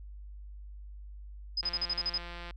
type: tone bursts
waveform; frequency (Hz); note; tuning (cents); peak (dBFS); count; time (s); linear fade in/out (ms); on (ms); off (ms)
sine; 5030; D#8; +18; -28; 8; 1.57-2.179; 5; 42; 39
type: click train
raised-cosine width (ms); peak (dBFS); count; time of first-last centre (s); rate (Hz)
0.3; -28; 153; 1.63-2.509; 173
effects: added 50 Hz sine -43 dBFS peak until 2.56 s